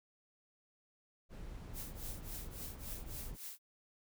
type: noise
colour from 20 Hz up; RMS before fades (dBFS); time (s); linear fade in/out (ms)
brown; -47; 1.29-3.38; 50
type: noise with tremolo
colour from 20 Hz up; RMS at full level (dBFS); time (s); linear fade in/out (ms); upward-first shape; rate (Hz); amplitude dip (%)
blue; -45; 1.73-3.59; 50; triangle; 3.6; 100
effects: none